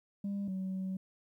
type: tone pair in turn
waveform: sine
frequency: 200 / 188.91 Hz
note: G3 / F#3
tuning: +35 / +36 cents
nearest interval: minor second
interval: 99 cents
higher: first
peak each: -31 / -32 dBFS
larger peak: first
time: 0.24-0.48 / 0.48-0.97 s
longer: second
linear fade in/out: 5 ms
effects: tanh soft clip ceiling -32 dBFS + 12-bit